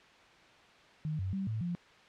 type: tone with pitch steps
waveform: sine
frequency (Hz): 154.4 / 94.7 / 193.5 / 110 / 174.5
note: D#3 / F#2 / G3 / A2 / F3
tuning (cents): -13 / +41 / -22 / 0 / -1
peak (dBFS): -32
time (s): 1.05-1.75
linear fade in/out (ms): 0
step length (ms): 140
effects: white hiss -58 dBFS RMS until 2.08 s + low-pass 3000 Hz 12 dB/octave